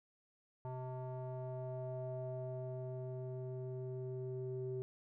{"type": "tone with low-pass filter sweep", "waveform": "square", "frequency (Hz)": 128.1, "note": "C3", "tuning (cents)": -36, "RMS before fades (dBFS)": -43, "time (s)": [0.65, 4.82], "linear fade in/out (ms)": 0, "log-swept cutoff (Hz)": [830, 410], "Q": 4.9, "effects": []}